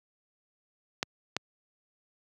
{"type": "clicks", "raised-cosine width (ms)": 0.2, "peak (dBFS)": -11, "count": 2, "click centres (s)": [1.029, 1.366], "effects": ["high-pass 100 Hz 12 dB/octave"]}